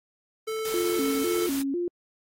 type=tone; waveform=square; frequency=440 Hz; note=A4; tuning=in tune; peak=-29 dBFS; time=0.47-1.47 s; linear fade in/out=10 ms
type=noise; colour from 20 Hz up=white; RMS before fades=-36 dBFS; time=0.65-1.62 s; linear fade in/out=2 ms
type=tone with vibrato; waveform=sine; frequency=310.1 Hz; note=D#4; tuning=6 cents flat; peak=-25 dBFS; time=0.74-1.88 s; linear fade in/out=2 ms; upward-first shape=square; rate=2 Hz; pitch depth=210 cents each way
effects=AAC 48 kbps